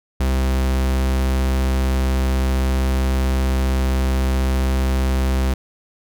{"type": "tone", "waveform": "45% pulse", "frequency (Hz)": 65.4, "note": "C2", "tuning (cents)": 0, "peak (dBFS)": -16, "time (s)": [0.2, 5.54], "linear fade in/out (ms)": 5, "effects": []}